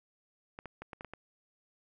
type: clicks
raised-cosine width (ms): 0.5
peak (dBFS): -28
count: 7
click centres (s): 0.589 / 0.657 / 0.82 / 0.932 / 1.009 / 1.047 / 1.136
effects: none